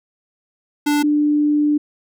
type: tone pair in turn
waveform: square / sine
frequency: 293.7 / 296.4 Hz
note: D4 / D4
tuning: 0 / +16 cents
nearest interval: unison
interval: 16 cents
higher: second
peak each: -15 / -13 dBFS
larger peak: second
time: 0.86-1.03 / 1.03-1.78 s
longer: second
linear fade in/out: 10 ms
effects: none